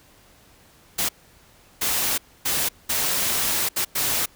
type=noise bursts at uneven times; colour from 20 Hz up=white; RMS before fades=-23 dBFS; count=6; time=0.98-1.09 / 1.81-2.18 / 2.45-2.69 / 2.89-3.69 / 3.76-3.85 / 3.95-4.26 s; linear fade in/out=10 ms; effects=pink hiss -54 dBFS RMS until 4.35 s